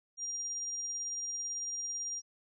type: tone with tremolo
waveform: sine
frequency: 5700 Hz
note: F8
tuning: 34 cents sharp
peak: -34 dBFS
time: 0.17-2.22 s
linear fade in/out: 50 ms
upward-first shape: sine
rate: 18 Hz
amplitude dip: 25%
effects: none